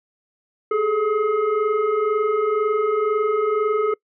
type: tone with frequency modulation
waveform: sine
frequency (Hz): 431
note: A4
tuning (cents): -36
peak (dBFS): -17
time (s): 0.71-3.94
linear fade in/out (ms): 5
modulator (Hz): 840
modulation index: 0.91
effects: noise-tail reverb RT60 0.1 s tail -25 dB re dry